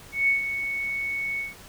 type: tone with ADSR envelope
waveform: sine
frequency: 2217 Hz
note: C#7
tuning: in tune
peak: -17 dBFS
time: 0.12-1.55 s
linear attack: 160 ms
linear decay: 130 ms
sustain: -9 dB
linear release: 160 ms
effects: pink hiss -47 dBFS RMS until 1.68 s